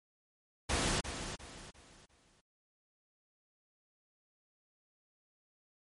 pink noise with echo, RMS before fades -32 dBFS, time 0.69-1.01 s, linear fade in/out 10 ms, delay 350 ms, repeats 4, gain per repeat -9 dB, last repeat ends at 2.41 s, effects low-pass 11000 Hz 12 dB/octave + MP3 48 kbps

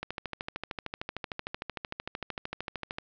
click train, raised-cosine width 0.3 ms, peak -18 dBFS, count 40, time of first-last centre 0.03-2.985 s, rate 13.2 Hz, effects low-pass 5000 Hz 12 dB/octave

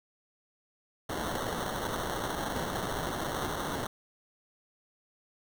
white noise with sample-and-hold, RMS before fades -34 dBFS, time 1.09-3.87 s, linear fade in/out 5 ms, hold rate 2450 Hz, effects none

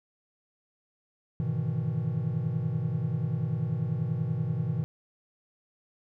triangle chord, E major seventh, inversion first, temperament just, 103.01 / 123.61 / 154.51 / 164.81 Hz, G#2 / B2 / D#3 / E3, -14 / +2 / -12 / 0 cents, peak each -34 / -29 / -30 / -31 dBFS, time 1.4-4.84 s, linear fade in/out 0 ms, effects none

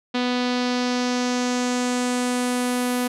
sawtooth tone with low-pass filter sweep, 247.6 Hz, B3, 5 cents sharp, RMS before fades -23 dBFS, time 0.14-3.08 s, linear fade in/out 10 ms, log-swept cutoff 3900 to 12000 Hz, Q 2.2, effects none

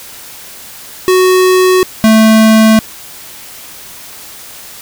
square tone pair in turn, 370 / 220 Hz, F#4 / A3, 0 / 0 cents, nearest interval major sixth, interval 900 cents, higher first, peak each -6 / -4 dBFS, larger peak second, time 1.08-1.83 / 2.04-2.79 s, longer neither, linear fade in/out 0 ms, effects white hiss -31 dBFS RMS until 4.81 s

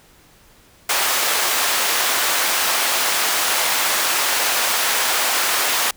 pink high-pass noise, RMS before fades -19 dBFS, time 0.89-5.91 s, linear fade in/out 5 ms, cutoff 800 Hz, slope 12 dB/octave, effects pink hiss -51 dBFS RMS until 5.96 s

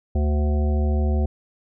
harmonic tone with a mistuned harmonic, 73.9 Hz, D2, 11 cents sharp, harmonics 1 / 3 / 5 / 7 / 9 / 10, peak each -18 / -28 / -32 / -35 / -37 / -38 dBFS, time 0.15-1.26 s, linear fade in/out 5 ms, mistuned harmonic 10, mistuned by +27 cents, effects none

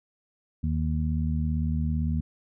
harmonic tone, 77.78 Hz, D#2, in tune, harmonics 1 / 2 / 3, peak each -26 / -29 / -31 dBFS, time 0.63-2.21 s, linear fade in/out 10 ms, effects none

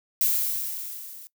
violet noise with level ramp, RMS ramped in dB -21 to -44 dBFS, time 0.21-1.27 s, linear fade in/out 0 ms, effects noise-tail reverb RT60 0.1 s tail -20 dB re dry

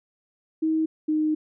sine tone pair in turn, 317.3 / 308.6 Hz, D#4 / D#4, +34 / -14 cents, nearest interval unison, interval 48 cents, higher first, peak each -20 dBFS, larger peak neither, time 0.62-0.86 / 1.08-1.35 s, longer second, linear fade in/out 10 ms, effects none

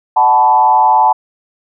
sine tone with frequency modulation, 871 Hz, A5, 18 cents flat, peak -6 dBFS, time 0.16-1.13 s, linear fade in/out 10 ms, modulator 122 Hz, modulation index 1, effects none

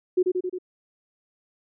sine tone with echo, 365.2 Hz, F#4, 23 cents flat, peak -16 dBFS, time 0.17-0.23 s, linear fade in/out 10 ms, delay 89 ms, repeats 4, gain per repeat -3 dB, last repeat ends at 0.586 s, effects none

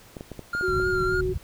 clicks, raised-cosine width 2 ms, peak -22 dBFS, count 7, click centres 0.168 / 0.209 / 0.317 / 0.393 / 0.55 / 0.611 / 0.799 s
triangle tone with vibrato, 1396.9 Hz, F6, in tune, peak -23 dBFS, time 0.53-1.21 s, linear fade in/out 5 ms, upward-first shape triangle, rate 3.5 Hz, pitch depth 38 cents each way
sine tone, 370 Hz, F#4, in tune, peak -24 dBFS, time 0.62-1.34 s, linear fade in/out 20 ms
pink low-pass noise, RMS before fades -31 dBFS, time 0.68-1.38 s, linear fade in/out 0 ms, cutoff 180 Hz, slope 48 dB/octave
effects pink hiss -51 dBFS RMS until 1.43 s

